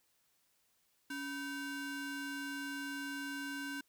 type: ring-modulated tone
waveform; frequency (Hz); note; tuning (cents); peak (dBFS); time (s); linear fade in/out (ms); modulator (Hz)
square; 630; D#5; +21; -37; 1.1-3.81; 5; 910
effects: white hiss -75 dBFS RMS until 3.88 s